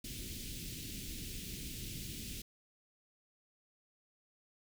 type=band-stop noise; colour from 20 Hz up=pink; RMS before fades=-44 dBFS; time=0.04-2.42 s; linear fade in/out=5 ms; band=330 to 2600 Hz; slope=24 dB/octave; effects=none